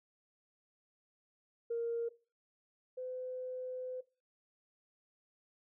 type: tone pair in turn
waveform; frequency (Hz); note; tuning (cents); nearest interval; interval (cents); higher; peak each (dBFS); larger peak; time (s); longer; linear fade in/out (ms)
sine; 466.2 / 508.5; A#4 / C5; 0 / -50; major second; 150; second; -32 / -39; first; 1.7-2.09 / 2.97-4.01; second; 10
effects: noise-tail reverb RT60 0.3 s tail -18 dB re dry + tanh soft clip ceiling -28 dBFS